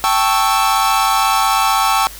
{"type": "chord", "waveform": "45% pulse", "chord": "A dominant seventh", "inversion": "third", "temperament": "equal", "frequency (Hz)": [784, 880, 1108.7, 1318.5], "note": ["G5", "A5", "C#6", "E6"], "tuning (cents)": [0, 0, 0, 0], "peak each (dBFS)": -18, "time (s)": [0.04, 2.07], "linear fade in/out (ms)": 0, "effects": ["added 50 Hz sine -37 dBFS peak until 2.19 s", "white hiss -35 dBFS RMS until 2.19 s"]}